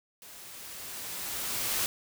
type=noise with level ramp; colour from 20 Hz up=white; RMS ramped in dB=-49 to -29 dBFS; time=0.22-1.86 s; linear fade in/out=0 ms; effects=none